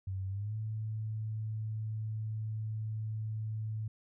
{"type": "tone with pitch glide", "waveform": "sine", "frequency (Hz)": [95.5, 109.07], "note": ["G2", "A2"], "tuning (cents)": [-45, -15], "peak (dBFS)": -34, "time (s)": [0.07, 3.88], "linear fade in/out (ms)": 5, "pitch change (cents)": 230, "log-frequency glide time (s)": [0.28, 0.55], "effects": []}